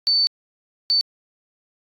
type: tone bursts at uneven times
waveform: sine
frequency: 4525 Hz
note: C#8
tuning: 35 cents sharp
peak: -15 dBFS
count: 2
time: 0.07-0.27 / 0.9-1.01 s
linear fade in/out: 0 ms
effects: AAC 64 kbps